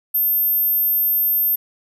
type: tone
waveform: sine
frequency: 13290 Hz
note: G#9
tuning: in tune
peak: -15 dBFS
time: 0.14-1.56 s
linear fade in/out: 10 ms
effects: none

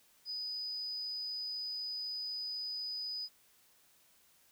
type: tone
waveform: sine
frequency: 4978 Hz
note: D#8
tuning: in tune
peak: -37 dBFS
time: 0.25-3.29 s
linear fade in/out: 50 ms
effects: white hiss -67 dBFS RMS until 4.51 s

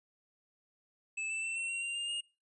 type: tone with pitch steps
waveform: square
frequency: 2619 / 2649 / 2680 / 2711 / 2743 / 2775 / 2807 / 2840 Hz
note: E7 / E7 / E7 / E7 / F7 / F7 / F7 / F7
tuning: -12 / +8 / +28 / +48 / -32 / -12 / +8 / +28 cents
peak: -35 dBFS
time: 1.17-2.21 s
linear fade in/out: 10 ms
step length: 130 ms
effects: noise-tail reverb RT60 0.3 s tail -23 dB re dry + resampled to 24000 Hz

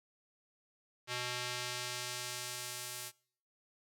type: tone with band-pass filter sweep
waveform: square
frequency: 123.5 Hz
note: B2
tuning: in tune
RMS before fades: -41 dBFS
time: 1.07-3.12 s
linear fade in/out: 50 ms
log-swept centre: 3500 to 11000 Hz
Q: 0.7
effects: noise-tail reverb RT60 0.6 s tail -25 dB re dry

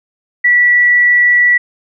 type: tone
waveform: sine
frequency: 1951 Hz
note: B6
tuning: 22 cents flat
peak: -6 dBFS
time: 0.44-1.58 s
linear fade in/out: 10 ms
effects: none

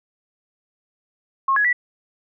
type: tone with pitch steps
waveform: sine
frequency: 1080 / 1676 / 1955 Hz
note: C#6 / G#6 / B6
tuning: -45 / +15 / -18 cents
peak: -15 dBFS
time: 1.48-1.729 s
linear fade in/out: 5 ms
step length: 83 ms
effects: none

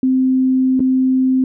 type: tone with dropouts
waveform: sine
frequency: 259.8 Hz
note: C4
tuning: 12 cents flat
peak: -11 dBFS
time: 0.03-1.44 s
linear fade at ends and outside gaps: 2 ms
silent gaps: 0.795-0.803 s
effects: none

